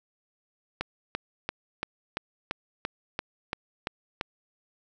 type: click train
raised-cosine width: 0.3 ms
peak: -13 dBFS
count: 11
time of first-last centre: 0.81-4.211 s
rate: 2.94 Hz
effects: none